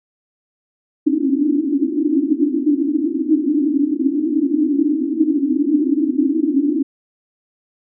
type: band-pass noise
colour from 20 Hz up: pink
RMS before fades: -17 dBFS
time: 1.06-6.83 s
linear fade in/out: 10 ms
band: 270 to 320 Hz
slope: 96 dB/octave
effects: none